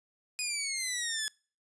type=exponential sweep; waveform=10% pulse; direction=down; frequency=2500 to 1700 Hz; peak=-22 dBFS; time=0.39-1.28 s; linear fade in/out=0 ms; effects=noise-tail reverb RT60 0.4 s tail -26 dB re dry + resampled to 22050 Hz